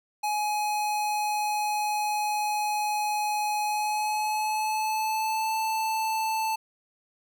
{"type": "tone with pitch glide", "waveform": "square", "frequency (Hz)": [841, 881.3], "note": ["G#5", "A5"], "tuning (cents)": [22, 3], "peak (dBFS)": -26, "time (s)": [0.23, 6.56], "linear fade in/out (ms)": 10, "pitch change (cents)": 81, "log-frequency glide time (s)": [3.65, 5.54], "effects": []}